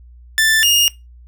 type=tone pair in turn; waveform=sawtooth; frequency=1765 / 2842 Hz; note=A6 / F7; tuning=+5 / +30 cents; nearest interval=minor sixth; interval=825 cents; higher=second; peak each=-8 dBFS; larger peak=neither; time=0.38-0.63 / 0.63-0.88 s; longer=neither; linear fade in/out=0 ms; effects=noise-tail reverb RT60 0.2 s tail -19 dB re dry + added 60 Hz sine -39 dBFS peak until 1.27 s